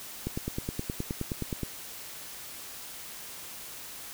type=click train; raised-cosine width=3 ms; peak=-18 dBFS; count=14; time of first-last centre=0.27-1.633 s; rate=9.54 Hz; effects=white hiss -43 dBFS RMS until 4.13 s